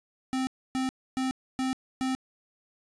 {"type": "tone bursts", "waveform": "square", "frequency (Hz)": 260.9, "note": "C4", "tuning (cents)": -5, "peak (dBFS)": -27, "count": 5, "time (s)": [0.33, 2.15], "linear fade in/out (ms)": 0, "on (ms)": 140, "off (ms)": 280, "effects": ["resampled to 22050 Hz", "10-bit"]}